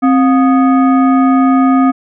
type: tone with frequency modulation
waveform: sine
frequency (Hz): 264.2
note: C4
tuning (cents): +17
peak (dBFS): -6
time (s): 0.02-1.92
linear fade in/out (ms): 20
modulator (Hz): 977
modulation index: 0.66
effects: none